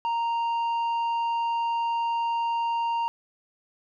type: tone with tanh clipping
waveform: triangle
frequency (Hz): 930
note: A#5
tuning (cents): -4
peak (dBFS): -25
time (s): 0.05-3.08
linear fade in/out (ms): 0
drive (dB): 10
effects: none